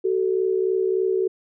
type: tone pair together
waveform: sine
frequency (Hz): 377.9 / 441.3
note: F#4 / A4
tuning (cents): +37 / +5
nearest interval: minor third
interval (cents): 268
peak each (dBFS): -20 / -24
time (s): 0.04-1.28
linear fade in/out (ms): 10
effects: none